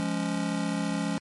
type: chord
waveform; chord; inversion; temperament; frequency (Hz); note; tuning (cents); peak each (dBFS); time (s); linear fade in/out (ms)
square; Db major; first; just; 173.24 / 207.9 / 277.2; F3 / Ab3 / Db4; -14 / +2 / 0; -32; 0-1.18; 0
effects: MP3 48 kbps